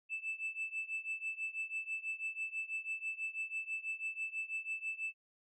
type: tone with tremolo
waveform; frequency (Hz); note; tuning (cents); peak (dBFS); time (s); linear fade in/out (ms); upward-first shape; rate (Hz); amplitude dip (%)
sine; 2637; E7; 0; -32; 0.09-5.14; 50; triangle; 6.1; 95
effects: tanh soft clip ceiling -33 dBFS